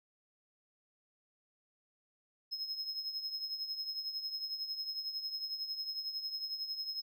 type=tone with tremolo; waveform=triangle; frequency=5150 Hz; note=E8; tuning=41 cents flat; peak=-33 dBFS; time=2.51-7.02 s; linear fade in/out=20 ms; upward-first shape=triangle; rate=11 Hz; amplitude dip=70%; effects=none